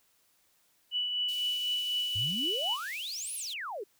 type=tone with tremolo; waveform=sine; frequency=2960 Hz; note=F#7; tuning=in tune; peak=-27 dBFS; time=0.91-2.78 s; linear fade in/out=50 ms; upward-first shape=triangle; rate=4 Hz; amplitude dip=40%
type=high-pass noise; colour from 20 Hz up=pink; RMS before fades=-47 dBFS; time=1.28-3.54 s; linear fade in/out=10 ms; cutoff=2400 Hz; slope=96 dB/octave
type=exponential two-way sweep; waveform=sine; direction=up then down; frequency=92.5 to 11500 to 364.7 Hz; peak=-35 dBFS; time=2.15-3.84 s; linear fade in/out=10 ms; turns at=3.35 s
effects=white hiss -69 dBFS RMS until 3.99 s